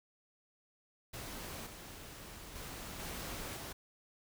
pink noise with level steps, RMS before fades -45 / -50 / -46 / -43 / -45 dBFS, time 1.13-3.73 s, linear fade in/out 10 ms, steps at 1.66 / 2.55 / 2.99 / 3.56 s, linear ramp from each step 10 ms, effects none

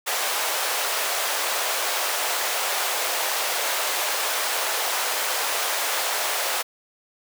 pink high-pass noise, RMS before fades -25 dBFS, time 0.06-6.63 s, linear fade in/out 20 ms, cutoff 550 Hz, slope 24 dB/octave, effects none

